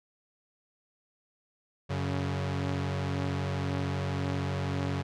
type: tone pair together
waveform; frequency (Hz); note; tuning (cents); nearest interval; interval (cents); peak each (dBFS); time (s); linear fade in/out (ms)
sawtooth; 92.71 / 140; F#2 / C#3; +4 / +18; perfect fifth; 714; -28; 1.89-5.03; 20
effects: low-pass 5000 Hz 12 dB/octave